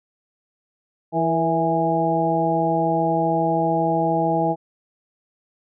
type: harmonic tone with a mistuned harmonic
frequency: 164.81 Hz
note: E3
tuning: in tune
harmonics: 1 / 2 / 3 / 4 / 5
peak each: -25 / -24 / -27 / -23 / -22 dBFS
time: 1.12-4.56 s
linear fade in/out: 50 ms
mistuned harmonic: 3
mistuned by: -45 cents
effects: none